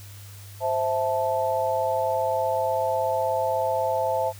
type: chord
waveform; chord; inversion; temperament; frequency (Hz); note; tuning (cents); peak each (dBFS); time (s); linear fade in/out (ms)
sine; A minor; first; equal with one note detuned; 523.3 / 659.3 / 875.9; C5 / E5 / A5; 0 / 0 / -8; -26; 0.6-4.33; 50
effects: added 100 Hz sine -41 dBFS peak until 4.39 s + white hiss -48 dBFS RMS until 4.39 s